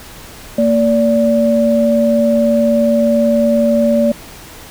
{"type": "tone pair together", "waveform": "sine", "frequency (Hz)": [230, 579.2], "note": ["A#3", "D5"], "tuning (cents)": [-23, -24], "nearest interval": "octave + major third", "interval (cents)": 1599, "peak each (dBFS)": -12, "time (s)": [0.58, 4.12], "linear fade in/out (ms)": 5, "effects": ["pink hiss -35 dBFS RMS until 4.7 s"]}